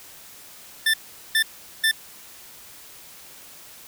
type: tone bursts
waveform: 25% pulse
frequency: 1776 Hz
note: A6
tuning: 16 cents sharp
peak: -13 dBFS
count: 3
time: 0.86-1.914 s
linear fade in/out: 5 ms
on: 78 ms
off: 410 ms
effects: white hiss -45 dBFS RMS until 3.87 s